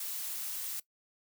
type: noise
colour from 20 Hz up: blue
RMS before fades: -38 dBFS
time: 0-0.8 s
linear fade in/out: 5 ms
effects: noise-tail reverb RT60 0.1 s tail -19 dB re dry